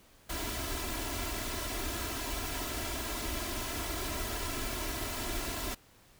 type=noise with comb filter; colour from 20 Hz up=pink; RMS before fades=-36 dBFS; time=0.29-5.75 s; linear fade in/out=10 ms; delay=3 ms; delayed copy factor=+0.8; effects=pink hiss -61 dBFS RMS until 6.19 s